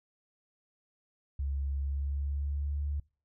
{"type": "tone with pitch glide", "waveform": "sine", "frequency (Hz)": [69.3, 72.33], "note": ["C#2", "D2"], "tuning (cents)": [0, -26], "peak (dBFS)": -30, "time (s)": [1.39, 3], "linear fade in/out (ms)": 5, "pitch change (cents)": 74, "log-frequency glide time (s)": [1.8, 2.85], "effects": ["noise-tail reverb RT60 0.4 s tail -26 dB re dry"]}